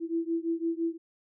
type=beating tone pair; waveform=sine; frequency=329.6 / 335.5 Hz; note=E4 / E4; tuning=0 / +31 cents; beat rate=5.9 Hz; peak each=-30 / -31 dBFS; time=0-0.98 s; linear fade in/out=50 ms; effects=none